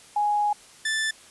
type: tone pair in turn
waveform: sine / sawtooth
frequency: 830.6 / 1760 Hz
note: G#5 / A6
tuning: 0 / 0 cents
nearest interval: octave + minor second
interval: 1300 cents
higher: second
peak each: -20 dBFS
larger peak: neither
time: 0.16-0.53 / 0.85-1.11 s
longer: first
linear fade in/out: 5 ms
effects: white hiss -50 dBFS RMS until 1.3 s + resampled to 24000 Hz